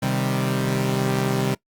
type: chord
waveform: sawtooth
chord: C minor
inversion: none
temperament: equal with one note detuned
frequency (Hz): 130.81 / 154.85 / 196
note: C3 / Eb3 / G3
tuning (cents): 0 / -8 / 0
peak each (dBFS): -19 / -24 / -21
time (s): 0.02-1.55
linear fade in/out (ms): 10
effects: noise-tail reverb RT60 0.1 s tail -21 dB re dry + Opus 48 kbps